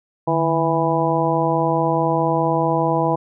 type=harmonic tone with a mistuned harmonic; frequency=164.7 Hz; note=E3; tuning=1 cent flat; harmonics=1 / 2 / 3 / 4 / 5 / 6; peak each=-23 / -23 / -23 / -23 / -23 / -23 dBFS; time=0.27-3.16 s; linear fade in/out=10 ms; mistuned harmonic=1; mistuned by=-120 cents; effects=none